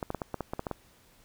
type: clicks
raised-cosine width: 1 ms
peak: -18 dBFS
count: 10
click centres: 0.028 / 0.104 / 0.147 / 0.218 / 0.343 / 0.407 / 0.535 / 0.594 / 0.668 / 0.713 s
effects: pink hiss -61 dBFS RMS until 1.24 s

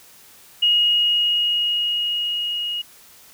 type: tone with level ramp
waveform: sine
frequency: 2879 Hz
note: F#7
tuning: 48 cents flat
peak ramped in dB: -13 to -23 dBFS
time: 0.62-2.82 s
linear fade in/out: 10 ms
effects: white hiss -48 dBFS RMS until 3.33 s

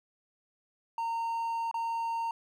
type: tone with dropouts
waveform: triangle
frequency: 919 Hz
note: A#5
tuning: 25 cents flat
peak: -28 dBFS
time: 0.98-2.31 s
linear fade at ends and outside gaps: 2 ms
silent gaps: 1.713-1.742 s
effects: none

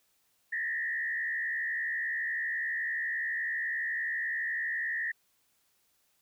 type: tone with frequency modulation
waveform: sine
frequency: 1845 Hz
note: A#6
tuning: 18 cents flat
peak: -30 dBFS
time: 0.52-5.12 s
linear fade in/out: 10 ms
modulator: 71.8 Hz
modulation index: 1.3
effects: white hiss -72 dBFS RMS until 6.21 s

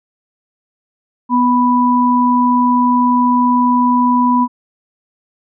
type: tone pair together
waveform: sine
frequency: 246.9 / 987.8 Hz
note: B3 / B5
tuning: 0 / 0 cents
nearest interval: 2 octaves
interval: 2400 cents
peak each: -12 dBFS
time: 1.29-4.48 s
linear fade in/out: 50 ms
effects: none

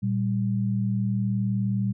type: tone pair together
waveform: sine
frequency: 116.54 / 196 Hz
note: A#2 / G3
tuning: 0 / 0 cents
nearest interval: major sixth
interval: 900 cents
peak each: -25 dBFS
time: 0.02-1.93 s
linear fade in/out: 20 ms
effects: none

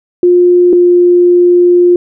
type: tone pair in turn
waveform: sine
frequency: 355 / 353.2 Hz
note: F4 / F4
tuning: +28 / +20 cents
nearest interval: unison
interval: 8 cents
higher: first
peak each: -3 dBFS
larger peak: neither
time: 0.23-0.73 / 0.73-1.96 s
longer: second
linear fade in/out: 2 ms
effects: none

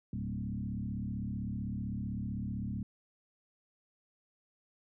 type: tone with frequency modulation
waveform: sine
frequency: 155.7 Hz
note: D#3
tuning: 2 cents sharp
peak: -34 dBFS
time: 0.13-2.83 s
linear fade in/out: 2 ms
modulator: 35.7 Hz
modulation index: 2.4
effects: none

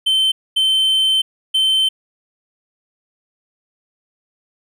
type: tone bursts at uneven times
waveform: triangle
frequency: 3090 Hz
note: G7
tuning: 26 cents flat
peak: -11 dBFS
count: 3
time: 0.06-0.32 / 0.56-1.22 / 1.54-1.89 s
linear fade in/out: 10 ms
effects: none

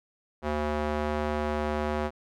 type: tone with band-pass filter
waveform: square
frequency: 75.1 Hz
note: D2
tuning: 39 cents sharp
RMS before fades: -29 dBFS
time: 0.42-2.11 s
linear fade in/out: 50 ms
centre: 720 Hz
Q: 0.74
effects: none

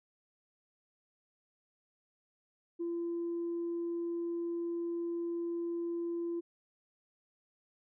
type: tone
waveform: sine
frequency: 340.7 Hz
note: F4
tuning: 43 cents flat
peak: -32 dBFS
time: 2.79-6.41 s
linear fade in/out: 20 ms
effects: tanh soft clip ceiling -30 dBFS

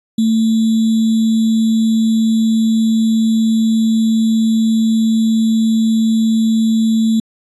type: tone with sample-and-hold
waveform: sine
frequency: 222.9 Hz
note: A3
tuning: 23 cents sharp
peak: -10 dBFS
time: 0.18-7.2 s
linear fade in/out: 5 ms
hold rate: 3675 Hz
effects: resampled to 24000 Hz

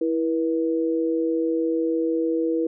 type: tone pair together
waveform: sine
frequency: 328.4 / 482.1 Hz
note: E4 / B4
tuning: -6 / -42 cents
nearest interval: perfect fifth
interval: 664 cents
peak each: -22 / -24 dBFS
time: 0.01-2.67 s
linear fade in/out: 5 ms
effects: none

